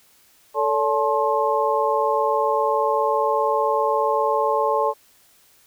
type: tone cluster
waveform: sine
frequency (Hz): 442.5 / 570 / 864 / 1063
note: A4 / C#5 / A5 / C6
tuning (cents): +10 / +48 / -32 / +27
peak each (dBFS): -23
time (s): 0.54-4.94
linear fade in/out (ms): 50
effects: white hiss -56 dBFS RMS until 5.66 s